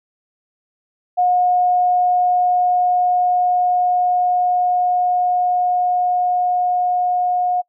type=tone with level ramp; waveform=sine; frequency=721 Hz; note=F#5; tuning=45 cents flat; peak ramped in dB=-12 to -15 dBFS; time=1.17-7.62 s; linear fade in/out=20 ms; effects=noise-tail reverb RT60 0.1 s tail -26 dB re dry